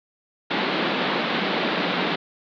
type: band-pass noise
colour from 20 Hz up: pink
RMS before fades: -24 dBFS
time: 0.5-2.16 s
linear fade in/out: 10 ms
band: 170 to 4100 Hz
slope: 48 dB/octave
effects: none